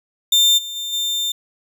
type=tone with level steps; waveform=35% pulse; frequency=3600 Hz; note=A7; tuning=39 cents sharp; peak=-9 / -25 / -22 / -17 dBFS; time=0.32-1.32 s; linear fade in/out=5 ms; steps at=0.57 / 0.75 / 0.92 s; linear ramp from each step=20 ms; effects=none